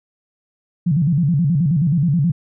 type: tone with vibrato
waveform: sine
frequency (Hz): 156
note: D#3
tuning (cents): +5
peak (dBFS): -13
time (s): 0.86-2.32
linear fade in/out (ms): 10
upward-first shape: square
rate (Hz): 9.4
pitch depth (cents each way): 190
effects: none